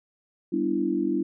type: chord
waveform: sine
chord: E minor seventh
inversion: first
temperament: equal with one note detuned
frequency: 196 / 246.9 / 293.7 / 335 Hz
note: G3 / B3 / D4 / E4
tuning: 0 / 0 / 0 / +28 cents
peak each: -31 / -31 / -27 / -26 dBFS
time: 0.52-1.23 s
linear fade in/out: 10 ms
effects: none